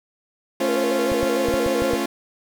sawtooth chord, A augmented, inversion none, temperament equal with one note detuned, 220 / 277.2 / 347.4 Hz, A3 / C#4 / E#4, 0 / 0 / -9 cents, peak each -24 / -22 / -21 dBFS, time 0.6-2.06 s, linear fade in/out 5 ms
sine tone with vibrato, 505 Hz, B4, 39 cents sharp, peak -21 dBFS, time 0.61-1.96 s, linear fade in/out 5 ms, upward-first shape square, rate 6.6 Hz, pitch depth 84 cents each way
clicks, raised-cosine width 5 ms, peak -17 dBFS, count 7, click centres 1.118 / 1.231 / 1.486 / 1.54 / 1.663 / 1.821 / 1.935 s
effects none

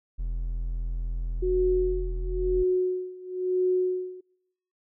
triangle tone, 41.94 Hz, E1, 31 cents sharp, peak -25 dBFS, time 0.18-2.64 s, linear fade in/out 20 ms
sine tone with tremolo, 367 Hz, F#4, 14 cents flat, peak -20 dBFS, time 1.42-4.21 s, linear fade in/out 10 ms, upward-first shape sine, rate 0.99 Hz, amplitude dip 90%
effects noise-tail reverb RT60 1.0 s tail -26 dB re dry

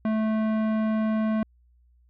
sine tone with tanh clipping, 218.3 Hz, A3, 13 cents flat, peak -24 dBFS, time 0.05-1.43 s, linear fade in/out 2 ms, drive 16 dB, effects added 60 Hz sine -57 dBFS peak until 2.09 s

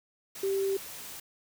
sine tone in noise, 389.9 Hz, G4, 9 cents flat, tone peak -26 dBFS, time 0.43-0.77 s, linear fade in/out 5 ms, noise white, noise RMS -43 dBFS, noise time 0.35-1.2 s, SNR +14 dB, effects none

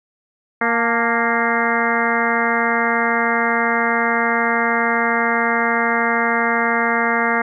harmonic tone with a mistuned harmonic, 233.1 Hz, A#3, in tune, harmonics 1 / 2 / 3 / 4 / 5 / 6 / 7 / 8 / 9, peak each -24 / -24 / -24 / -24 / -24 / -24 / -24 / -24 / -24 dBFS, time 0.61-7.42 s, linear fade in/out 5 ms, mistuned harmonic 4, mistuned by -55 cents, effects none

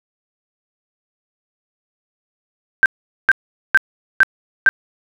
sine tone bursts, 1568 Hz, G6, in tune, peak -6 dBFS, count 5, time 2.83-4.69 s, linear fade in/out 0 ms, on 28 ms, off 430 ms, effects none

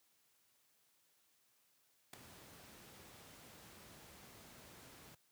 pink noise with ADSR envelope, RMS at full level -44 dBFS, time 2.13-5.15 s, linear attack 6 ms, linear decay 4 ms, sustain -14 dB, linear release 6 ms, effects white hiss -75 dBFS RMS until 5.31 s + high-pass 80 Hz 12 dB/octave

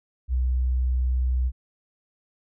sine tone, 63 Hz, B1, 35 cents sharp, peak -20 dBFS, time 0.28-1.52 s, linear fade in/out 50 ms, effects none

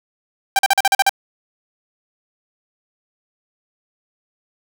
sawtooth tone bursts, 786 Hz, G5, 4 cents sharp, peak -7 dBFS, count 8, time 0.56-1.094 s, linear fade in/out 2 ms, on 30 ms, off 42 ms, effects none

